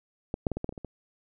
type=clicks; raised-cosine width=2 ms; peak=-16 / -11 / -17 / -19 / -17 / -18 / -30 / -26 / -23 dBFS; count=9; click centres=0.341 / 0.468 / 0.517 / 0.57 / 0.644 / 0.692 / 0.725 / 0.778 / 0.847 s; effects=none